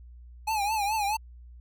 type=tone with vibrato; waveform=square; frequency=841 Hz; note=G#5; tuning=22 cents sharp; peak=-26 dBFS; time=0.47-1.17 s; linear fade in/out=10 ms; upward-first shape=triangle; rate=4.7 Hz; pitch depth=120 cents each way; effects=added 60 Hz sine -45 dBFS peak until 1.6 s